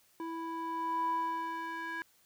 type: tone with band-pass filter sweep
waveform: square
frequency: 329.6 Hz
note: E4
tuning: in tune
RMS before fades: -36 dBFS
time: 0.2-2.02 s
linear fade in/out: 0 ms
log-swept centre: 670 to 1500 Hz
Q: 5.3
effects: white hiss -67 dBFS RMS until 2.25 s